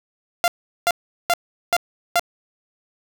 sawtooth tone bursts, 693 Hz, F5, 14 cents flat, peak -11 dBFS, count 5, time 0.44-2.195 s, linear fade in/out 0 ms, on 39 ms, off 390 ms, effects none

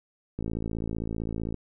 click train, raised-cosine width 3 ms, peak -19 dBFS, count 65, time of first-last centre 0.39-1.543 s, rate 55.5 Hz, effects none

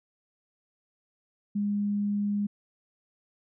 sine tone, 204.6 Hz, G#3, 26 cents flat, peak -25 dBFS, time 1.55-2.47 s, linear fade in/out 10 ms, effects none

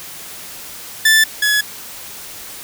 sawtooth tone pair in turn, 1760 / 1693.6 Hz, A6 / G#6, 0 / +33 cents, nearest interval minor second, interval 67 cents, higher first, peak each -5 / -9 dBFS, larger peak first, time 1.05-1.24 / 1.42-1.61 s, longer neither, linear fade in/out 5 ms, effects white hiss -33 dBFS RMS until 2.63 s

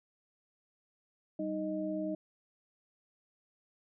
sine tone cluster, 193.4 / 310.8 / 621 Hz, G3 / D#4 / D#5, -23 / -2 / -3 cents, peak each -40 / -35 / -38 dBFS, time 1.39-2.15 s, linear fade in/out 5 ms, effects none

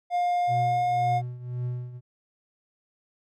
triangle tone with pitch glide, 708 to 715.4 Hz, F5 to F5, +23 to +41 cents, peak -20 dBFS, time 0.1-1.22 s, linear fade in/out 50 ms, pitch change +18 cents, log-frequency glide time 0.42-0.8 s
triangle tone with tremolo, 123.47 Hz, B2, in tune, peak -24 dBFS, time 0.47-2.01 s, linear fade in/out 50 ms, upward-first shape triangle, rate 1.9 Hz, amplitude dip 80%
effects none

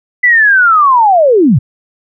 sine linear sweep, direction down, 2010 to 101.3 Hz, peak -4 dBFS, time 0.23-1.59 s, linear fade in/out 10 ms, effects none

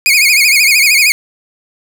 sawtooth tone with vibrato, 2322 Hz, D7, 20 cents flat, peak -3 dBFS, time 0.06-1.12 s, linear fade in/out 0 ms, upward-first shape sine, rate 13 Hz, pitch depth 140 cents each way, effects none

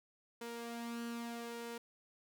sawtooth tone with flanger, 234.3 Hz, A#3, 9 cents sharp, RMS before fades -44 dBFS, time 0.41-1.78 s, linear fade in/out 5 ms, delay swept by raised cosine 2 to 3.6 ms, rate 0.79 Hz, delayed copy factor +0.5, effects none

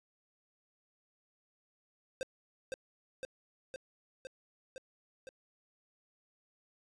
square tone with echo, 523.3 Hz, C5, in tune, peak -35 dBFS, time 2.21-2.23 s, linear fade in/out 0 ms, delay 510 ms, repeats 6, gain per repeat -2 dB, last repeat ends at 5.29 s, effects resampled to 22050 Hz + 11-bit

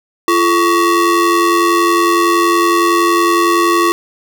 square ring-modulated tone, 388.2 Hz, G4, 17 cents flat, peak -7 dBFS, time 0.28-3.92 s, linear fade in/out 0 ms, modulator 731 Hz, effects none

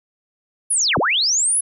sine linear two-way sweep, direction down then up, 10820 to 83.3 to 10820 Hz, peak -15 dBFS, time 0.7-1.61 s, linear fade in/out 10 ms, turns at 0.98 s, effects none

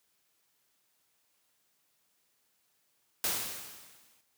white noise with exponential decay, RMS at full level -29 dBFS, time 3.24-4.21 s, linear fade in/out 2 ms, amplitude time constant 210 ms, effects white hiss -74 dBFS RMS until 4.37 s + high-pass 80 Hz 12 dB/octave

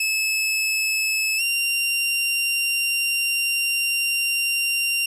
sawtooth tone with pitch glide, 2600 to 2771 Hz, E7 to F7, -24 to -14 cents, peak -17 dBFS, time 0-5.06 s, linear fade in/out 5 ms, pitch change +110 cents, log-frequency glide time 1.37-1.42 s, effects resampled to 32000 Hz + 8-bit

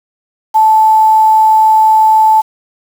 sine tone with quantisation, 874 Hz, A5, 12 cents flat, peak -4 dBFS, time 0.54-2.42 s, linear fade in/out 20 ms, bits 5, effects none

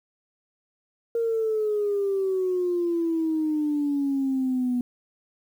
sine exponential sweep, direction down, 466.2 to 243.9 Hz, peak -21 dBFS, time 1.15-4.81 s, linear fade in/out 2 ms, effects tanh soft clip ceiling -17 dBFS + 9-bit

